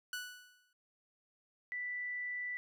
sawtooth tone with exponential decay, 1480 Hz, F#6, in tune, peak -33 dBFS, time 0.13-0.73 s, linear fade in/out 2 ms, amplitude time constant 130 ms
sine tone, 1975.5 Hz, B6, in tune, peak -37 dBFS, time 1.72-2.57 s, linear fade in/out 0 ms
effects none

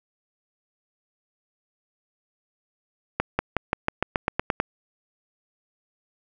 accelerating click train, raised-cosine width 0.5 ms, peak -6 dBFS, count 11, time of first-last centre 3.2-4.601 s, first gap 190 ms, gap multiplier 0.93, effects none

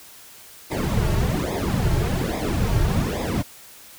brown noise with flanger, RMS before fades -22 dBFS, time 0.7-3.43 s, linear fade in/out 20 ms, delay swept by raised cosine 0.68 to 4.08 ms, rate 1.2 Hz, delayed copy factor -1, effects white hiss -45 dBFS RMS until 3.98 s

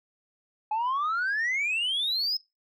sine exponential sweep, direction up, 840 to 5200 Hz, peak -23 dBFS, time 0.71-2.37 s, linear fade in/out 5 ms, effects noise-tail reverb RT60 0.2 s tail -21 dB re dry + tanh soft clip ceiling -23 dBFS

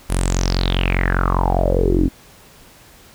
sawtooth tone with low-pass filter sweep, 45.01 Hz, F#1, 47 cents flat, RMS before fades -17 dBFS, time 0.09-2.09 s, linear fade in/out 20 ms, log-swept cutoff 11000 to 270 Hz, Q 8.1, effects pink hiss -46 dBFS RMS until 3.14 s

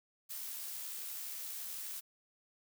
blue noise with amplitude modulation, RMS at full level -42 dBFS, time 0.29-2.01 s, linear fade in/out 20 ms, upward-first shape sine, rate 71.8 Hz, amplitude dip 25%, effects none

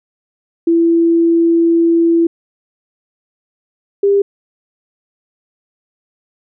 sine tone pair in turn, 334.6 / 400 Hz, E4 / G4, +26 / +35 cents, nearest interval minor third, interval 309 cents, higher second, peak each -8 dBFS, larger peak neither, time 0.67-2.27 / 4.03-4.22 s, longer first, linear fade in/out 5 ms, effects none

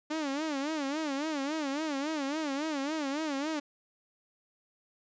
sawtooth tone with vibrato, 293.7 Hz, D4, in tune, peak -27 dBFS, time 0.1-3.6 s, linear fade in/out 10 ms, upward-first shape sine, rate 3.6 Hz, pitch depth 150 cents each way, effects resampled to 16000 Hz

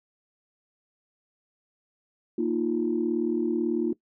sine chord, Bb suspended fourth, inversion none, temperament equal, 233.1 / 311.1 / 349.2 Hz, Bb3 / Eb4 / F4, 0 / 0 / 0 cents, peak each -28 / -28 / -26 dBFS, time 2.38-3.93 s, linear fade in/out 5 ms, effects noise-tail reverb RT60 0.1 s tail -21 dB re dry + tanh soft clip ceiling -14 dBFS

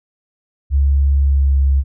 sine tone with pitch glide, 69.6 to 68.44 Hz, C#2 to C#2, +8 to -22 cents, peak -10 dBFS, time 0.7-1.84 s, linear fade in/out 50 ms, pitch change -30 cents, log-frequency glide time 1.17-1.58 s, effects none

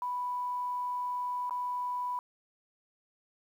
sine tone with dropouts, 987.8 Hz, B5, in tune, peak -31 dBFS, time 0.02-2.19 s, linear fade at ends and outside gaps 1 ms, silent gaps 1.496-1.508 s, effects 10-bit

